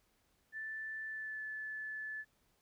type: tone with pitch glide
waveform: sine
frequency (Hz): 1760 to 1735.8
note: A6 to A6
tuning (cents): 0 to -24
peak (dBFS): -40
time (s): 0.52-2.25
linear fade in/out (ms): 50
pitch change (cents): -24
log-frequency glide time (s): 1.07-1.43
effects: pink hiss -75 dBFS RMS until 2.61 s